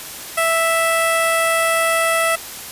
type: tone with notch filter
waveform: 10% pulse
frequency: 659 Hz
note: E5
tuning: 1 cent flat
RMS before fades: -17 dBFS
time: 0.37-2.36 s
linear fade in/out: 10 ms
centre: 4100 Hz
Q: 1
effects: white hiss -32 dBFS RMS until 2.71 s + resampled to 32000 Hz